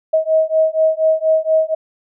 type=beating tone pair; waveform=sine; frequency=633 / 637.2 Hz; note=D#5 / D#5; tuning=+30 / +41 cents; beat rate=4.2 Hz; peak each=-15 dBFS; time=0.13-1.75 s; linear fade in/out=10 ms; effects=none